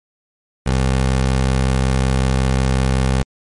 20% pulse tone with vibrato, 65.41 Hz, C2, in tune, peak -9 dBFS, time 0.66-3.23 s, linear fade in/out 5 ms, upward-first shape sine, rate 14 Hz, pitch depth 9 cents each way, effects MP3 48 kbps

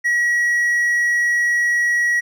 triangle tone, 1916 Hz, A#6, 47 cents sharp, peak -13 dBFS, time 0.04-2.21 s, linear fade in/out 20 ms, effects none

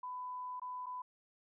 sine tone with dropouts, 1000 Hz, B5, 21 cents sharp, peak -40 dBFS, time 0.03-1.02 s, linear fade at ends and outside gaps 5 ms, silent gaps 0.598-0.617 / 0.86-0.865 s, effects none

